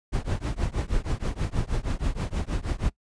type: noise with tremolo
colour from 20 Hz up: brown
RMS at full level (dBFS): -23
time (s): 0.12-2.9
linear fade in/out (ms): 20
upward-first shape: triangle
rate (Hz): 6.3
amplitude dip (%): 100
effects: noise-tail reverb RT60 0.1 s tail -22 dB re dry + resampled to 22050 Hz